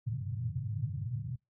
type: band-pass noise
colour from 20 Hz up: pink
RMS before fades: -36 dBFS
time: 0.06-1.36 s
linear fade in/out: 10 ms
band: 100 to 140 Hz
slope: 48 dB/octave
effects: noise-tail reverb RT60 0.2 s tail -25 dB re dry